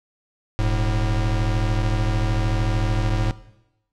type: tone pair together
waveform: square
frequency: 40.45 / 108 Hz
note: E1 / A2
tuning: -32 / -32 cents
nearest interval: octave + perfect fourth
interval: 1700 cents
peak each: -22 / -22 dBFS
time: 0.59-3.31 s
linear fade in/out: 0 ms
effects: noise-tail reverb RT60 0.9 s tail -17 dB re dry + low-pass 6000 Hz 12 dB/octave